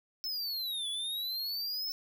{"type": "exponential two-way sweep", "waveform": "square", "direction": "down then up", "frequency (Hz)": [5310, 3387, 5310], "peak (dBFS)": -34, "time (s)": [0.24, 1.92], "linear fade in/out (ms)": 0, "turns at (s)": 0.89, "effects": []}